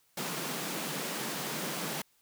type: high-pass noise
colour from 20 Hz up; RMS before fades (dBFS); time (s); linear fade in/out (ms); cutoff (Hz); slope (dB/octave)
pink; -36; 0.17-2.02; 5; 140; 96
effects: white hiss -69 dBFS RMS until 2.21 s